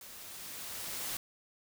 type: noise with level ramp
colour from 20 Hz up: white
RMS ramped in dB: -50 to -37 dBFS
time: 0.01-1.17 s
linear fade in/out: 2 ms
effects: none